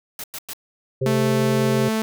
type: noise bursts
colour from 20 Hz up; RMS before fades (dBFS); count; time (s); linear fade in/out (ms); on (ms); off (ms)
white; -32; 3; 0.19-0.534; 2; 48; 100
type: harmonic tone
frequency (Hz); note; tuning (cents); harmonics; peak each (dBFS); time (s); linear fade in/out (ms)
131.6; C3; +10; 1 / 3 / 4; -22 / -23 / -27; 1.01-1.89; 10
type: tone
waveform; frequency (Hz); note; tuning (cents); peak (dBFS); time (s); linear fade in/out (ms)
sawtooth; 220; A3; 0; -16; 1.06-2.02; 0
effects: none